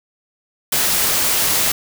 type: noise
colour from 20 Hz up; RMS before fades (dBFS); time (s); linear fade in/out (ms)
white; -17; 0.72-1.72; 5
effects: none